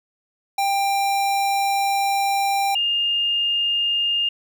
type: tone pair in turn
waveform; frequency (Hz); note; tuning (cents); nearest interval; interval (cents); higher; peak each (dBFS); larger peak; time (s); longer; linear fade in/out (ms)
square / sine; 792 / 2822; G5 / F7; +18 / +17; octave + minor seventh; 2199; second; -19 / -18; second; 0.58-2.75 / 2.75-4.29; first; 5
effects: 9-bit